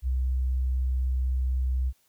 sine tone, 64 Hz, C2, 38 cents flat, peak -23 dBFS, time 0.02-1.93 s, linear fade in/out 50 ms, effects white hiss -67 dBFS RMS until 2.08 s

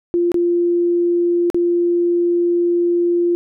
sine tone with dropouts, 347 Hz, F4, 11 cents flat, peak -13 dBFS, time 0.14-3.35 s, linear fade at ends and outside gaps 0 ms, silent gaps 0.318-0.343 / 1.501-1.545 s, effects none

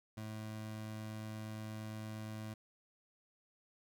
25% pulse tone, 108.6 Hz, A2, 22 cents flat, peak -39 dBFS, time 0.17-2.54 s, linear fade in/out 5 ms, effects none

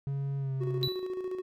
triangle tone with pitch glide, 138.59 to 133.41 Hz, C#3 to C3, 0 to +34 cents, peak -28 dBFS, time 0.07-0.88 s, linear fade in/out 0 ms, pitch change -66 cents, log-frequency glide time 0.38-0.53 s
triangle tone with tremolo, 370 Hz, F#4, in tune, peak -29 dBFS, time 0.6-1.42 s, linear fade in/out 20 ms, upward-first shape square, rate 14 Hz, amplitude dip 45%
triangle tone with exponential decay, 3951 Hz, B7, in tune, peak -25 dBFS, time 0.83-1.12 s, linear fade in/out 0 ms, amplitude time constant 62 ms
effects none

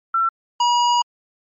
sine / square tone pair in turn, 1346 / 962.6 Hz, E6 / B5, +36 / -45 cents, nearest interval tritone, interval 581 cents, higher first, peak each -15 dBFS, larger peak neither, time 0.14-0.29 / 0.6-1.02 s, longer second, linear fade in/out 5 ms, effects MP3 32 kbps

